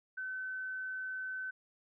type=tone; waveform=sine; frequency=1522 Hz; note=F#6; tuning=48 cents sharp; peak=-37 dBFS; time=0.17-1.51 s; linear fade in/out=10 ms; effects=none